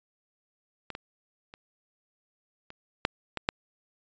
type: clicks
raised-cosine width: 0.3 ms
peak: -21 / -21 / -29 / -28 / -7 / -15 / -7 dBFS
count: 7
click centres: 0.903 / 0.951 / 1.539 / 2.704 / 3.051 / 3.373 / 3.489 s
effects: resampled to 16000 Hz